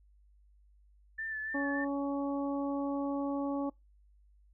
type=tone with vibrato; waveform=sine; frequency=1760 Hz; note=A6; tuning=in tune; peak=-35 dBFS; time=1.18-1.85 s; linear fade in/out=10 ms; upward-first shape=sine; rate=3.4 Hz; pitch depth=30 cents each way
type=harmonic tone; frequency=280.5 Hz; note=C#4; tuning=21 cents sharp; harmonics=1 / 2 / 3 / 4; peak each=-32 / -38 / -42 / -44 dBFS; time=1.54-3.7 s; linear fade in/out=10 ms
effects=noise-tail reverb RT60 0.2 s tail -24 dB re dry + added 50 Hz sine -60 dBFS peak until 4.53 s